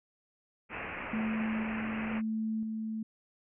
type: low-pass noise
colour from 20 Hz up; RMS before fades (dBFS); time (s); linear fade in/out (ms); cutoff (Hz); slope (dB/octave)
white; -40; 0.69-2.22; 50; 2700; 96
type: tone with tremolo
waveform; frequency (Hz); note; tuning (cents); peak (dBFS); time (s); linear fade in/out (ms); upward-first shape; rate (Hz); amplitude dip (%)
sine; 220; A3; 0; -30; 1.13-3.03; 5; square; 1; 30
effects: none